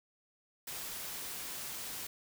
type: noise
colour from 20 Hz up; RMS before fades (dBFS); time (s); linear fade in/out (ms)
white; -42; 0.67-2.07; 5
effects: none